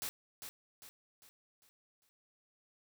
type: noise with echo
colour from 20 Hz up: white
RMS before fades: -40 dBFS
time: 0.02-0.09 s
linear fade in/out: 0 ms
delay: 400 ms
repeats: 5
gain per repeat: -7 dB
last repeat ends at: 2.09 s
effects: none